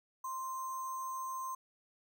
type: tone with sample-and-hold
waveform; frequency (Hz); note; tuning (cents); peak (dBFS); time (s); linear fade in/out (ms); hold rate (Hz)
sine; 1046.5; C6; 0; -37; 0.24-1.55; 5; 7350
effects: none